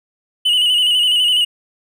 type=tone with vibrato; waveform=triangle; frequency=2944 Hz; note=F#7; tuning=9 cents flat; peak=-10 dBFS; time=0.45-1.45 s; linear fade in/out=10 ms; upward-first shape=square; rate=12 Hz; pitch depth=42 cents each way; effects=none